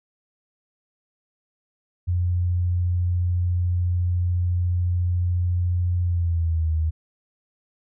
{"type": "tone with pitch glide", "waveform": "sine", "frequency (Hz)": [88.6, 79.39], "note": ["F2", "D#2"], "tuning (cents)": [25, 35], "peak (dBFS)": -19, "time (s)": [2.07, 6.91], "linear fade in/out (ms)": 20, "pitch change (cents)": -190, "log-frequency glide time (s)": [6.02, 6.71], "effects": []}